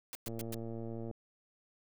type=noise bursts; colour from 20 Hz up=white; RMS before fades=-43 dBFS; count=4; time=0.13-0.544 s; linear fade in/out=0 ms; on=21 ms; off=110 ms
type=click train; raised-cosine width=2 ms; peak=-30 dBFS; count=97; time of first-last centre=0.27-1.112 s; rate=114 Hz
effects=none